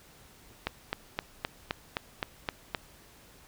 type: click train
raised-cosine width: 0.3 ms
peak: -13 dBFS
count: 9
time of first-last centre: 0.67-2.748 s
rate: 3.85 Hz
effects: pink hiss -56 dBFS RMS until 3.47 s